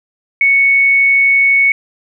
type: tone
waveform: sine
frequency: 2217 Hz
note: C#7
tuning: in tune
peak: -7 dBFS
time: 0.41-1.72 s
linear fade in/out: 2 ms
effects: none